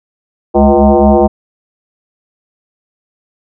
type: tone with frequency modulation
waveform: sine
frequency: 207.7 Hz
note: G#3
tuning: in tune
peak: -4 dBFS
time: 0.54-1.28 s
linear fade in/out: 20 ms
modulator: 140 Hz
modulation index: 4.4
effects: none